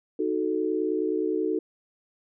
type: chord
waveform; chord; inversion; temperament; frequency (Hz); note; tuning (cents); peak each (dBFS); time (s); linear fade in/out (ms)
sine; D# diminished; none; equal; 311.1 / 370 / 440; D#4 / F#4 / A4; 0 / 0 / 0; -28; 0.19-1.59; 5
effects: none